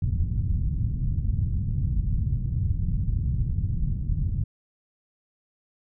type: low-pass noise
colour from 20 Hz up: white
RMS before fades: -25 dBFS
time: 0.02-4.44 s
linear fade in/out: 5 ms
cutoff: 130 Hz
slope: 24 dB/octave
effects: none